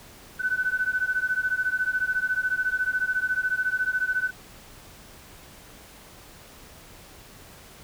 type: beating tone pair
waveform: sine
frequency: 1500 / 1514 Hz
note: F#6 / F#6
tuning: +23 / +39 cents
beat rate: 14 Hz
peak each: -26 dBFS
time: 0.39-4.31 s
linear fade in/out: 20 ms
effects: pink hiss -48 dBFS RMS until 7.83 s